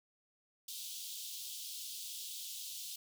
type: high-pass noise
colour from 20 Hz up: pink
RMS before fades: -45 dBFS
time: 0.68-2.96 s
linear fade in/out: 5 ms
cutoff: 3100 Hz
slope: 48 dB/octave
effects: none